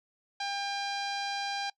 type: tone with low-pass filter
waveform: sawtooth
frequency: 800 Hz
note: G5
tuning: 35 cents sharp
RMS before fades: -34 dBFS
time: 0.4-1.7 s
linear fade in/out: 5 ms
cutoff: 4700 Hz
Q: 2.8
effects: noise-tail reverb RT60 0.1 s tail -23 dB re dry